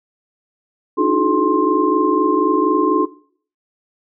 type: tone cluster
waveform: sine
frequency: 293.8 / 317.9 / 365.1 / 426.3 / 1055 Hz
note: D4 / D#4 / F#4 / G#4 / C6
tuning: +1 / +37 / -23 / +45 / +14 cents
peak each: -19 dBFS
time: 0.97-3.06 s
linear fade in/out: 20 ms
effects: noise-tail reverb RT60 0.5 s tail -17 dB re dry